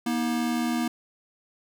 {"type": "tone pair together", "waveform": "square", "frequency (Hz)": [238.7, 317.3], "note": ["A#3", "D#4"], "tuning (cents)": [41, 34], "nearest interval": "perfect fourth", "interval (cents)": 493, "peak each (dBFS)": [-26, -31], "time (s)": [0.06, 0.88], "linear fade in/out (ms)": 5, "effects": []}